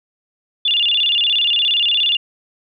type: tone with vibrato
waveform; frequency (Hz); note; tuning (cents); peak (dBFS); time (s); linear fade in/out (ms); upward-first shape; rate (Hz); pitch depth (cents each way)
sine; 3136; G7; 0; -13; 0.65-2.17; 5; square; 17; 180
effects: none